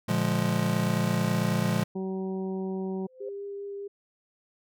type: chord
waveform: square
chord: Bb dominant seventh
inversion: none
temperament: just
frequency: 116.54 / 145.68 / 174.81 / 209.8 Hz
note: Bb2 / D3 / F3 / Ab3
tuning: 0 / -14 / +2 / +18 cents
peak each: -31 / -32 / -29 / -30 dBFS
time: 0.08-1.84 s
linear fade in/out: 10 ms
type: harmonic tone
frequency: 189.6 Hz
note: F#3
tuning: 43 cents sharp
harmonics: 1 / 2 / 3 / 4 / 5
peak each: -31 / -33 / -47 / -45 / -49 dBFS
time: 1.95-3.07 s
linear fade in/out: 10 ms
type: tone with exponential growth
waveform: sine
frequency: 515 Hz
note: C5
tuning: 28 cents flat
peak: -34 dBFS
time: 2.98-3.29 s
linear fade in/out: 5 ms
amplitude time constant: 67 ms
type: tone with vibrato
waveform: sine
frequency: 401 Hz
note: G4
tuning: 39 cents sharp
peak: -34 dBFS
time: 3.2-3.88 s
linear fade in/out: 10 ms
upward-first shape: triangle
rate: 5 Hz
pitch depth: 8 cents each way
effects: none